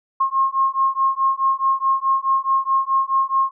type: beating tone pair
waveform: sine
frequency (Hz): 1072 / 1076.7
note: C6 / C6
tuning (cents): +42 / +49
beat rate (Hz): 4.7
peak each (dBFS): -19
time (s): 0.2-3.51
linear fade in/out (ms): 10
effects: none